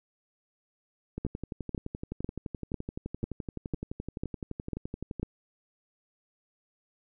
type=two click trains; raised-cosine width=3 ms; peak=-18 / -22 dBFS; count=9 / 48; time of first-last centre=1.25-5.23 / 1.18-5.197 s; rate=2.01 / 11.7 Hz; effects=none